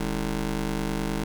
20% pulse ring-modulated tone, 120 Hz, B2, 49 cents flat, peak -18 dBFS, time 0-1.24 s, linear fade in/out 5 ms, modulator 84.8 Hz, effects none

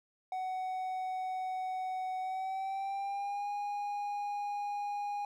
triangle tone with pitch glide, 747 to 819.3 Hz, F#5 to G#5, +16 to -24 cents, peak -32 dBFS, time 0.32-5.25 s, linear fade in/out 2 ms, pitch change +160 cents, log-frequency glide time 2.2-3.49 s, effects none

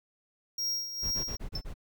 square tone with tremolo, 5600 Hz, F8, 4 cents sharp, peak -29 dBFS, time 0.58-1.37 s, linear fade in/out 5 ms, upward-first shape sine, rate 2.3 Hz, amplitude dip 65%
brown noise bursts, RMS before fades -37 dBFS, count 6, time 1.02-1.741 s, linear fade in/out 20 ms, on 96 ms, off 29 ms
triangle tone with exponential decay, 5300 Hz, E8, 9 cents sharp, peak -29 dBFS, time 1.55-1.65 s, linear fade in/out 5 ms, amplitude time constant 20 ms
effects none

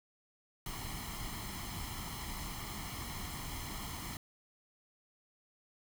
pink noise with comb filter, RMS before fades -42 dBFS, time 0.66-4.17 s, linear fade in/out 2 ms, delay 0.96 ms, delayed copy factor +0.7, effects none

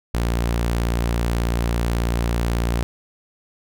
sawtooth tone, 58.27 Hz, A#1, in tune, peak -15 dBFS, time 0.14-2.83 s, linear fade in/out 0 ms, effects none

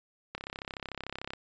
click train, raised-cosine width 0.3 ms, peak -21 dBFS, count 34, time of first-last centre 0.35-1.335 s, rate 33.5 Hz, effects resampled to 16000 Hz

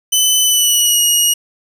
15% pulse tone with pitch glide, 3017 to 2884 Hz, F#7 to F#7, +33 to -45 cents, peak -3 dBFS, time 0.12-1.34 s, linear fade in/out 10 ms, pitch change -78 cents, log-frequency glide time 0.41-1.03 s, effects resampled to 32000 Hz + 7-bit

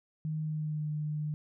sine tone with pitch glide, 155.56 to 151.22 Hz, D#3 to D#3, 0 to -49 cents, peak -31 dBFS, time 0.25-1.34 s, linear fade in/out 0 ms, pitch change -49 cents, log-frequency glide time 0.39-0.89 s, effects none

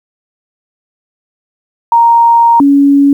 sine tone pair in turn, 932 / 281 Hz, A#5 / C#4, -1 / +24 cents, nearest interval octave + major sixth, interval 2075 cents, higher first, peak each -3 dBFS, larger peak neither, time 1.92-2.6 / 2.6-3.13 s, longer first, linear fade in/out 2 ms, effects 7-bit

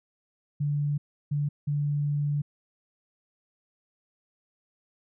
sine tone bursts at uneven times, 145.6 Hz, D3, 15 cents flat, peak -24 dBFS, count 3, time 0.6-0.98 / 1.31-1.49 / 1.67-2.42 s, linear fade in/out 10 ms, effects none

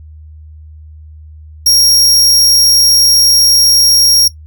sawtooth tone, 5588 Hz, F8, in tune, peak -3 dBFS, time 1.66-4.28 s, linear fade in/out 5 ms, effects noise-tail reverb RT60 0.1 s tail -17 dB re dry + added 77 Hz sine -31 dBFS peak until 4.46 s

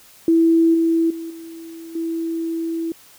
sine tone with level steps, 329.6 Hz, E4, in tune, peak -11 / -14 / -27 / -33 / -21 dBFS, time 0.28-2.92 s, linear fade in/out 2 ms, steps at 0.74 / 1.1 / 1.3 / 1.95 s, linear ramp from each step 5 ms, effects white hiss -48 dBFS RMS until 3.18 s

